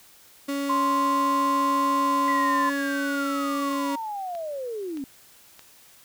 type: tone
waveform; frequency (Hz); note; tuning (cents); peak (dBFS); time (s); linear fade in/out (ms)
35% pulse; 280.1; C#4; +18; -24; 0.48-3.96; 10
type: tone with pitch glide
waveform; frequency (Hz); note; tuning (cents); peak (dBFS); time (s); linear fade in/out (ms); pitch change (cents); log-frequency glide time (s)
sine; 1046.5 to 1036.9; C6 to C6; 0 to -16; -21; 0.69-2.7; 10; -16; 2.02-2.1
type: linear sweep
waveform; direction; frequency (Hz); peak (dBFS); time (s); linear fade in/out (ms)
sine; down; 1975.5 to 259.3; -29; 2.28-5.04; 0
type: click train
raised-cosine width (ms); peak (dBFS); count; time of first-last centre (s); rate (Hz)
0.2; -27; 4; 3.73-5.593; 1.61
effects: white hiss -53 dBFS RMS until 6.04 s